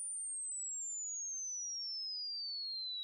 sine exponential sweep, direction down, 9397 to 3856 Hz, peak -39 dBFS, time 0-3.03 s, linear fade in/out 0 ms, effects none

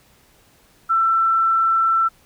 sine tone, 1338 Hz, E6, 25 cents sharp, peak -14 dBFS, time 0.89-2.09 s, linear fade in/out 20 ms, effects pink hiss -55 dBFS RMS until 2.25 s

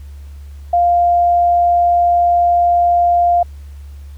sine tone, 698.5 Hz, F5, in tune, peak -9 dBFS, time 0.73-3.43 s, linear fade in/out 5 ms, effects added 71 Hz sine -30 dBFS peak until 4.17 s + pink hiss -52 dBFS RMS until 4.17 s

